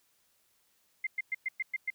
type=tone bursts; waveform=sine; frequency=2093 Hz; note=C7; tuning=in tune; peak=-29 dBFS; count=7; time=1.04-1.903 s; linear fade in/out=5 ms; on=29 ms; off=110 ms; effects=white hiss -71 dBFS RMS until 1.94 s